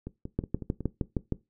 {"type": "two click trains", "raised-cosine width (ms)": 3, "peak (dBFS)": [-14, -23], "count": [7, 5], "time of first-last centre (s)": [[0.39, 1.323], [0.07, 0.807]], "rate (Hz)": [6.43, 5.43], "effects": ["noise-tail reverb RT60 0.2 s tail -18 dB re dry"]}